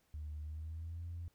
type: tone with pitch glide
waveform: sine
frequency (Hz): 75.6 to 85.35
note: D#2 to F2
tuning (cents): -49 to -39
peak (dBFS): -40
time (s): 0.14-1.28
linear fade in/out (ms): 0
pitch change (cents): +210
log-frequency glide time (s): 0.42-1.04
effects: tanh soft clip ceiling -37 dBFS + pink hiss -75 dBFS RMS until 1.34 s